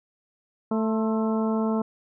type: harmonic tone with a mistuned harmonic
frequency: 220.9 Hz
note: A3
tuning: 7 cents sharp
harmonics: 1 / 2 / 3 / 4 / 5 / 6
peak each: -23 / -29 / -33 / -35 / -37 / -39 dBFS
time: 0.71-1.82 s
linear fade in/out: 5 ms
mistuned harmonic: 5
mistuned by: -55 cents
effects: none